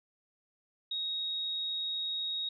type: tone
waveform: sine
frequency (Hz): 3768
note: A#7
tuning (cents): +18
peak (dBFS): -32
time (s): 0.91-2.49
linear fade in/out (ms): 5
effects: none